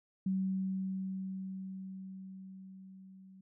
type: tone with level ramp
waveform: sine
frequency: 190 Hz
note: F#3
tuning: 46 cents sharp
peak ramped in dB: -29 to -53 dBFS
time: 0.26-3.41 s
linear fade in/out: 5 ms
effects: none